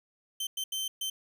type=tone bursts at uneven times; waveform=sawtooth; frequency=3100 Hz; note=G7; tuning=20 cents flat; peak=-28 dBFS; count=4; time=0.4-0.47 / 0.57-0.64 / 0.72-0.88 / 1.01-1.1 s; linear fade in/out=5 ms; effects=none